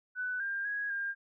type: tone with pitch steps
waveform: sine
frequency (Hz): 1496 / 1598 / 1657 / 1605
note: F#6 / G6 / G#6 / G6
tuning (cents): +19 / +33 / -4 / +40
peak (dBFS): -32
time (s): 0.15-1.15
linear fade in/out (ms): 50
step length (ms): 250
effects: none